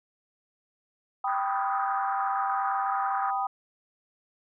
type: chord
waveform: sine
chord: G augmented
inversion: none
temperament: equal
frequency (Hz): 784 / 987.8 / 1244.5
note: G5 / B5 / D#6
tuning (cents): 0 / 0 / 0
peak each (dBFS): -28 / -33 / -31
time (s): 1.24-3.47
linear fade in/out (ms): 5
type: band-pass noise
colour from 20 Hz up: pink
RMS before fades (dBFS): -36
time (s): 1.27-3.31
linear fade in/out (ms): 10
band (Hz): 1100 to 1500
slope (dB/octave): 48
effects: none